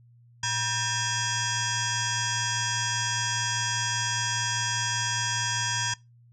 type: tone with frequency modulation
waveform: sine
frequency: 2424 Hz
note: D#7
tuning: 46 cents flat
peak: -25 dBFS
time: 0.43-5.94 s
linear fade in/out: 5 ms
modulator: 846 Hz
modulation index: 5.2
effects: noise-tail reverb RT60 0.2 s tail -21 dB re dry + added 119 Hz sine -53 dBFS peak until 6.32 s